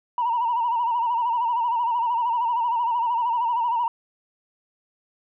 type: tone with vibrato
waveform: sine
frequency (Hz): 945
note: A#5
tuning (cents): +23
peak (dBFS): -19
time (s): 0.18-3.88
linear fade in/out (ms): 2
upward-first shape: sine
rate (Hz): 13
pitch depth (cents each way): 78
effects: tanh soft clip ceiling -16 dBFS